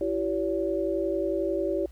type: tone cluster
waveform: sine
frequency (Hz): 334.2 / 385.3 / 568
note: E4 / G4 / C#5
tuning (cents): +24 / -30 / +42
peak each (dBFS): -29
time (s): 0.01-1.86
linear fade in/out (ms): 2
effects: added 61 Hz sine -44 dBFS peak until 1.91 s + pink hiss -62 dBFS RMS until 1.91 s